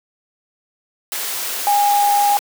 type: tone in noise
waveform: sine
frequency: 816 Hz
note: G#5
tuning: 31 cents flat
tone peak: -12 dBFS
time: 1.67-2.37 s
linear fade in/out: 0 ms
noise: white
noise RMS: -24 dBFS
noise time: 1.12-2.39 s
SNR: +9 dB
effects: high-pass 400 Hz 12 dB/octave